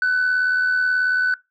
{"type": "tone with amplitude modulation", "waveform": "sine", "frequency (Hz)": 1500, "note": "F#6", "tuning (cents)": 23, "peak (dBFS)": -12, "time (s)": [0.02, 1.34], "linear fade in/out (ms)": 2, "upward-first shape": "sine", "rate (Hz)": 78.4, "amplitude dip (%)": 45, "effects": ["noise-tail reverb RT60 0.2 s tail -22 dB re dry", "tanh soft clip ceiling -14 dBFS"]}